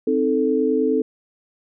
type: chord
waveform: sine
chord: A diminished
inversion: first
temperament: equal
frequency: 261.6 / 311.1 / 440 Hz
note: C4 / Eb4 / A4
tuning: 0 / 0 / 0 cents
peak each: -21 / -23 / -19 dBFS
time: 0.07-1.02 s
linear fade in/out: 5 ms
effects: none